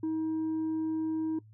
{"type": "tone with tanh clipping", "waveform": "sine", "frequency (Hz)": 317.5, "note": "D#4", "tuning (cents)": 35, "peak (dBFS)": -29, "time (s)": [0.03, 1.39], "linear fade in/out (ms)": 5, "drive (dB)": 2, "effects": ["noise-tail reverb RT60 0.1 s tail -20 dB re dry", "added 108 Hz sine -52 dBFS peak until 1.53 s"]}